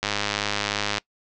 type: click train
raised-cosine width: 0.2 ms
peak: -6 dBFS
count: 99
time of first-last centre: 0.03-0.981 s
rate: 103 Hz
effects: noise-tail reverb RT60 0.1 s tail -23 dB re dry + low-pass 7000 Hz 12 dB/octave